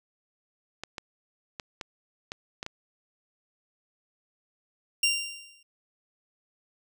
clicks, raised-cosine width 0.2 ms, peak -18 dBFS, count 7, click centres 0.836 / 0.982 / 1.598 / 1.812 / 2.319 / 2.629 / 2.664 s
20% pulse tone with exponential decay, 2779 Hz, F7, 9 cents flat, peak -15 dBFS, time 5.03-5.63 s, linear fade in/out 5 ms, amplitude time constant 130 ms
effects none

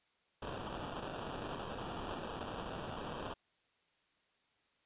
white noise with sample-and-hold, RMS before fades -43 dBFS, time 0.42-3.34 s, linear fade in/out 5 ms, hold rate 2100 Hz, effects white hiss -75 dBFS RMS until 4.85 s + resampled to 8000 Hz

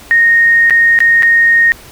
sine tone with dropouts, 1856 Hz, A#6, 8 cents flat, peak -5 dBFS, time 0.11-1.72 s, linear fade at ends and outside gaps 0 ms, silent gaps 0.698-0.707 / 0.989-1.004 / 1.224-1.231 s, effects pink hiss -36 dBFS RMS until 1.91 s

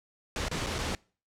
pink noise with dropouts, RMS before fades -32 dBFS, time 0.36-0.95 s, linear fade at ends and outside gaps 1 ms, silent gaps 0.484-0.513 / 0.663-0.668 / 0.784-0.788 s, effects noise-tail reverb RT60 0.4 s tail -25 dB re dry + low-pass 7000 Hz 12 dB/octave

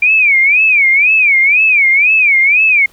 sine tone with vibrato, 2349 Hz, D7, in tune, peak -6 dBFS, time 0.02-2.86 s, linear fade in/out 5 ms, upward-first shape sine, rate 2 Hz, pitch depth 190 cents each way, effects pink hiss -47 dBFS RMS until 2.92 s

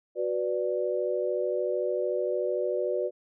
sine chord, B minor, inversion second, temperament equal, 370 / 493.9 / 587.3 Hz, F#4 / B4 / D5, 0 / 0 / 0 cents, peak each -30 dBFS, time 0.15-3.11 s, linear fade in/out 50 ms, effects none

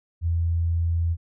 sine tone, 84 Hz, E2, 33 cents sharp, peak -20 dBFS, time 0.21-1.17 s, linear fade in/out 50 ms, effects none

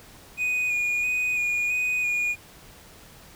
triangle tone with vibrato, 2465 Hz, D#7, 17 cents flat, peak -21 dBFS, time 0.37-2.36 s, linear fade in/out 50 ms, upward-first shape square, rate 1.5 Hz, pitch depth 17 cents each way, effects pink hiss -49 dBFS RMS until 3.35 s

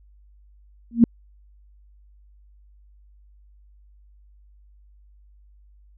sine tone with exponential growth, 233.2 Hz, A#3, 1 cent sharp, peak -5 dBFS, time 0.91-1.04 s, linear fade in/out 2 ms, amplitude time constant 27 ms, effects added 50 Hz sine -50 dBFS peak until 5.97 s

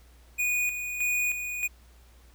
square tone with tremolo, 2464 Hz, D#7, 17 cents flat, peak -25 dBFS, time 0.38-1.68 s, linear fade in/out 20 ms, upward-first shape square, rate 1.6 Hz, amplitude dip 55%, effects added 60 Hz sine -53 dBFS peak until 2.34 s + pink hiss -61 dBFS RMS until 2.34 s

